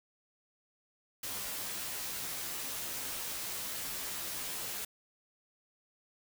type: noise with comb filter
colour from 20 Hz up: white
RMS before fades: -39 dBFS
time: 1.23-4.85 s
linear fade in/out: 5 ms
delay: 13 ms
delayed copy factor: -0.8
effects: none